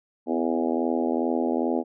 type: harmonic tone with a mistuned harmonic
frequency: 82.41 Hz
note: E2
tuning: in tune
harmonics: 3 / 4 / 5 / 6 / 7 / 8 / 9 / 10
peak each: -26 / -28 / -30 / -32 / -33 / -34 / -35 / -36 dBFS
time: 0.26-1.84 s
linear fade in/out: 50 ms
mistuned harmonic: 3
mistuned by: +32 cents
effects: none